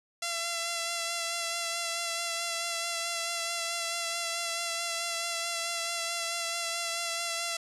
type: tone with vibrato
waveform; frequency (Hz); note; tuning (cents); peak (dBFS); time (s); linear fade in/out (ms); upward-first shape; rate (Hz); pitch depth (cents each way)
5% pulse; 678; E5; +49; -19; 0.22-7.57; 5; sine; 4.6; 20
effects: resampled to 32000 Hz